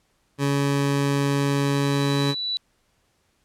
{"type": "tone", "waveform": "20% pulse", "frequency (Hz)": 140.7, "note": "C#3", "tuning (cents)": 26, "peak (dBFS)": -15, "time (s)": [0.38, 2.35], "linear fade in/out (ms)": 50}
{"type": "tone with exponential growth", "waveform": "sine", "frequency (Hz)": 3951, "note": "B7", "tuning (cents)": 0, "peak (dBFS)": -22, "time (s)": [0.73, 2.57], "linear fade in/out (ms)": 0, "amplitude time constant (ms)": 400}
{"effects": ["pink hiss -67 dBFS RMS until 3.44 s", "low-pass 11000 Hz 12 dB/octave"]}